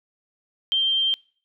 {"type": "tone", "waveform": "sine", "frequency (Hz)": 3155, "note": "G7", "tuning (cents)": 10, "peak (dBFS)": -18, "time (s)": [0.72, 1.14], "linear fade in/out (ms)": 0, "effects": ["noise-tail reverb RT60 0.5 s tail -25 dB re dry"]}